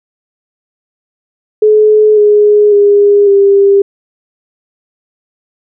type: tone with pitch steps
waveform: sine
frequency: 427.2 / 417.2 / 407.4 / 397.9 Hz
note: G#4 / G#4 / G#4 / G4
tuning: +49 / +8 / -33 / +26 cents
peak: -3 dBFS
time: 1.62-3.82 s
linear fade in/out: 5 ms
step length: 550 ms
effects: none